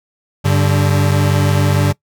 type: tone pair together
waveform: 40% pulse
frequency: 98 / 144.62 Hz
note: G2 / D3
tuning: 0 / -26 cents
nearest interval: perfect fifth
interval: 674 cents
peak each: -13 dBFS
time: 0.44-1.93 s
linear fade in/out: 20 ms
effects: noise-tail reverb RT60 0.1 s tail -21 dB re dry